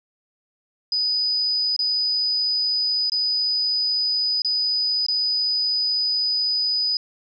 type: tone with dropouts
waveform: sine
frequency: 4978 Hz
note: D#8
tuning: in tune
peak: -19 dBFS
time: 0.92-6.97 s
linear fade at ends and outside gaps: 2 ms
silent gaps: 1.764-1.791 / 3.098-3.119 / 4.42-4.447 / 5.065-5.084 s
effects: none